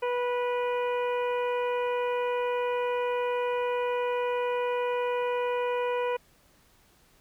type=harmonic tone; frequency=489.9 Hz; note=B4; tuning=14 cents flat; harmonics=1 / 2 / 3 / 4 / 5 / 6; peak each=-27 / -32 / -41 / -44 / -40 / -47 dBFS; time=0.02-6.17 s; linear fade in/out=10 ms; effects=pink hiss -62 dBFS RMS until 7.2 s